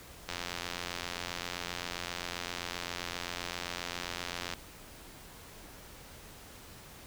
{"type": "click train", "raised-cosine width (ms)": 0.2, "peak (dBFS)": -18, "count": 373, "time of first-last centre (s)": [0.29, 4.537], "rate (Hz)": 87.6, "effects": ["pink hiss -51 dBFS RMS until 7.06 s"]}